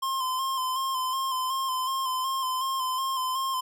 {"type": "tone with vibrato", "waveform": "square", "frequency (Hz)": 1046.5, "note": "C6", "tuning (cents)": 0, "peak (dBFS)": -27, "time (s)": [0.02, 3.61], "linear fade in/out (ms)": 10, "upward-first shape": "square", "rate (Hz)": 2.7, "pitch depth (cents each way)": 32, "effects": []}